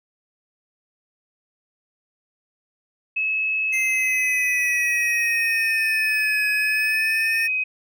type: tone with pitch glide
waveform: sine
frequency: 2584 to 2522 Hz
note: E7 to D#7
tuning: -35 to +23 cents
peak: -20 dBFS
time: 3.16-7.64 s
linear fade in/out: 10 ms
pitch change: -42 cents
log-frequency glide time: 3.68-4.5 s
type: linear two-way sweep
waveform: square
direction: down then up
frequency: 2093 to 1692 to 1824 Hz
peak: -24 dBFS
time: 3.72-7.48 s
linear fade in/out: 20 ms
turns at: 6.49 s
effects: none